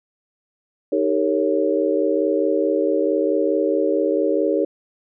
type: chord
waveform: sine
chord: Eb dominant seventh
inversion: none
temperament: equal with one note detuned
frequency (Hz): 311.1 / 392 / 456.6 / 554.4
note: Eb4 / G4 / Bb4 / Db5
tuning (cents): 0 / 0 / -36 / 0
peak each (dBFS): -22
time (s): 0.92-4.65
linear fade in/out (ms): 5
effects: none